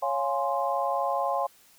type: chord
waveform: sine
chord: Db major seventh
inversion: none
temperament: equal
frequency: 554.4 / 698.5 / 830.6 / 1046.5 Hz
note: Db5 / F5 / Ab5 / C6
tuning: 0 / 0 / 0 / 0 cents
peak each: -30 dBFS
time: 0.02-1.47 s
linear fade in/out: 10 ms
effects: white hiss -58 dBFS RMS until 1.78 s